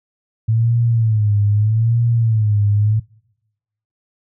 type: tone with vibrato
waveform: sine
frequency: 110 Hz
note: A2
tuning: in tune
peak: -12 dBFS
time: 0.48-3 s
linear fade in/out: 10 ms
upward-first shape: sine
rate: 0.8 Hz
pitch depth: 120 cents each way
effects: noise-tail reverb RT60 1.0 s tail -26 dB re dry